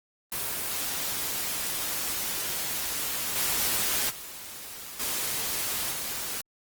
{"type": "noise with level steps", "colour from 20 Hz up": "white", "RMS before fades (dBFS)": [-31, -27, -41, -30, -33], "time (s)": [0.32, 6.41], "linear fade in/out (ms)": 2, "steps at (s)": [3.35, 4.09, 4.99, 5.91], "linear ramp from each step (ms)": 20, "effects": ["Opus 24 kbps"]}